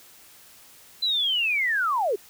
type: linear sweep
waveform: sine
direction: down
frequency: 4052 to 364.2 Hz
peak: -21 dBFS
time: 1.02-2.16 s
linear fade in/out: 10 ms
effects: white hiss -51 dBFS RMS until 2.29 s